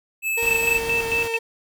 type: tone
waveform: square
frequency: 2612 Hz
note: E7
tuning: 17 cents flat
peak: -22 dBFS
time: 0.22-0.8 s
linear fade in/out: 50 ms
type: tone with vibrato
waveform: 35% pulse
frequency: 460 Hz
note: A#4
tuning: 23 cents flat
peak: -24 dBFS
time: 0.37-1.39 s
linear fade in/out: 10 ms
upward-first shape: sine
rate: 3.9 Hz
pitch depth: 15 cents each way
type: noise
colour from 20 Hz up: pink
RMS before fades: -34 dBFS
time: 0.42-1.28 s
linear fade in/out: 5 ms
type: tone with tremolo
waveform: sine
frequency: 2637 Hz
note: E7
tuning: in tune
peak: -19 dBFS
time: 0.45-1.37 s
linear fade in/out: 5 ms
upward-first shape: square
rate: 4.5 Hz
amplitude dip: 75%
effects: none